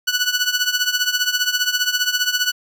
15% pulse tone with tremolo, 1480 Hz, F#6, in tune, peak -7 dBFS, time 0.07-2.52 s, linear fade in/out 10 ms, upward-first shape triangle, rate 15 Hz, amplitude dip 85%, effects none

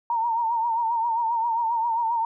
sine tone with vibrato, 923 Hz, A#5, 17 cents flat, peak -21 dBFS, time 0.1-2.25 s, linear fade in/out 2 ms, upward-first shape triangle, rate 7.5 Hz, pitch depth 79 cents each way, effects none

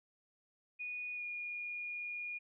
sine tone with pitch glide, 2465 to 2434 Hz, D#7 to D#7, -17 to -39 cents, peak -39 dBFS, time 0.79-2.39 s, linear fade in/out 20 ms, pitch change -22 cents, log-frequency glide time 1.15-1.23 s, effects none

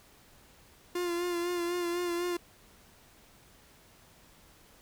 45% pulse tone with vibrato, 349.2 Hz, F4, in tune, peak -30 dBFS, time 0.95-2.37 s, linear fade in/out 5 ms, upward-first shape sine, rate 4 Hz, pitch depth 32 cents each way, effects pink hiss -59 dBFS RMS until 4.81 s

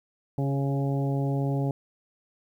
harmonic tone with a mistuned harmonic, 138.59 Hz, C#3, in tune, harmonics 1 / 2 / 3 / 4 / 5 / 6, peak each -25 / -31 / -35 / -37 / -39 / -41 dBFS, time 0.38-1.71 s, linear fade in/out 2 ms, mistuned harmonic 3, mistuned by -16 cents, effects 10-bit

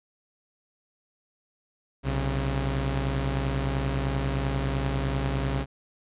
sawtooth tone pair together, 63 / 136.06 Hz, B1 / C#3, +35 / -32 cents, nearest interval octave + minor second, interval 1333 cents, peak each -24 dBFS, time 2.03-5.66 s, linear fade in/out 50 ms, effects resampled to 8000 Hz

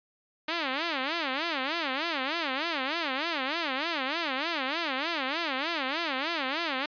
5% pulse tone with vibrato, 297.5 Hz, D4, 22 cents sharp, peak -17 dBFS, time 0.48-6.86 s, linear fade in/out 5 ms, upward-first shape sine, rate 3.3 Hz, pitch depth 250 cents each way, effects resampled to 11025 Hz

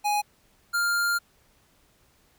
square tone pair in turn, 830.6 / 1400.1 Hz, G#5 / F6, 0 / +4 cents, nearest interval major sixth, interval 904 cents, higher second, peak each -23 dBFS, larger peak neither, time 0.04-0.22 / 0.73-1.19 s, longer second, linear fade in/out 20 ms, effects pink hiss -63 dBFS RMS until 2.38 s

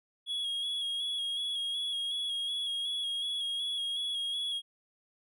triangle tone with vibrato, 3322 Hz, G#7, in tune, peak -30 dBFS, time 0.26-4.62 s, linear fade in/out 50 ms, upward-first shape square, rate 2.7 Hz, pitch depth 25 cents each way, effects none

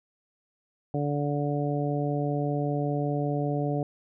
harmonic tone, 145.1 Hz, D3, 21 cents flat, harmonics 1 / 2 / 3 / 4 / 5, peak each -28 / -31 / -33 / -34 / -35 dBFS, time 0.94-3.83 s, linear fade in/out 2 ms, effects none

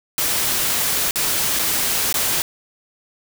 white noise with dropouts, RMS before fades -20 dBFS, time 0.18-2.42 s, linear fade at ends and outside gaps 0 ms, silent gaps 1.109-1.158 / 1.59-1.594 / 2.126-2.142 s, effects none

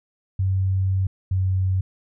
sine tone pair in turn, 95.1 / 93.95 Hz, F#2 / F#2, +48 / +27 cents, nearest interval unison, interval 21 cents, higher first, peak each -18 dBFS, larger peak neither, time 0.39-1.07 / 1.31-1.81 s, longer first, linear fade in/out 5 ms, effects none

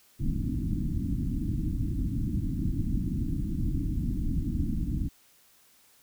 pink low-pass noise, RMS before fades -29 dBFS, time 0.19-5.09 s, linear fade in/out 20 ms, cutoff 320 Hz, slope 96 dB/octave, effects white hiss -61 dBFS RMS until 6.02 s

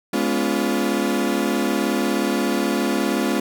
35% pulse chord, C# dominant seventh, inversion second, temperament equal with one note detuned, 207.7 / 246.9 / 283.7 / 349.2 Hz, G#3 / B3 / C#4 / E#4, 0 / 0 / +40 / 0 cents, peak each -23 dBFS, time 0.13-3.4 s, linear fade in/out 5 ms, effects none

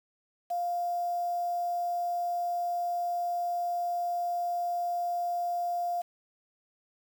sine tone with quantisation, 700 Hz, F5, 4 cents sharp, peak -28 dBFS, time 0.5-6.02 s, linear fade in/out 10 ms, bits 8, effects none

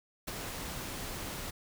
pink noise with ADSR envelope, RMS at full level -36 dBFS, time 0.27-1.51 s, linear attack 12 ms, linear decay 18 ms, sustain -4 dB, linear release 13 ms, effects none

